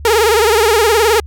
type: tone with vibrato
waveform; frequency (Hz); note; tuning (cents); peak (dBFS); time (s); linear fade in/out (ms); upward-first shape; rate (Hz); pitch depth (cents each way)
sawtooth; 440; A4; 0; -5; 0.05-1.2; 2; sine; 19; 130
effects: added 73 Hz sine -27 dBFS peak until 1.26 s